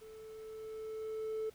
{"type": "tone with level ramp", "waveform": "triangle", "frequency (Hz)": 438, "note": "A4", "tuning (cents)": -8, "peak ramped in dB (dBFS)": [-48, -31], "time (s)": [0.01, 1.5], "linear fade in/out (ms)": 10, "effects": ["tanh soft clip ceiling -30 dBFS", "pink hiss -63 dBFS RMS until 1.54 s"]}